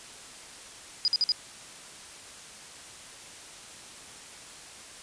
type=tone bursts; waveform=sine; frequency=4929 Hz; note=D#8; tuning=17 cents flat; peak=-21 dBFS; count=4; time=1.05-1.319 s; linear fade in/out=0 ms; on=29 ms; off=51 ms; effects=white hiss -46 dBFS RMS until 5.02 s + resampled to 22050 Hz